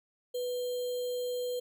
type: tone with sample-and-hold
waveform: sine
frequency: 493.9 Hz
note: B4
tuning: in tune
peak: -31 dBFS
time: 0.34-1.6 s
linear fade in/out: 10 ms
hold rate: 3675 Hz
effects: none